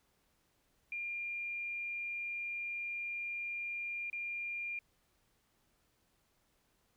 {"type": "tone with dropouts", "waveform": "sine", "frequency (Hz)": 2400, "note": "D7", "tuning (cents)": 37, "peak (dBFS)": -37, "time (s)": [0.92, 4.79], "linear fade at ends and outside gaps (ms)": 2, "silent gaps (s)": [4.1, 4.129], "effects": ["pink hiss -75 dBFS RMS until 6.96 s"]}